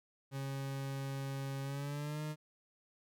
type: tone with pitch glide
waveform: 40% pulse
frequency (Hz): 136.6 to 152.45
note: C#3 to D#3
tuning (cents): -25 to -35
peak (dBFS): -37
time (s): 0.31-2.36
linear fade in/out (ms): 50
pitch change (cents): +190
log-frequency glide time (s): 1.63-2.22
effects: none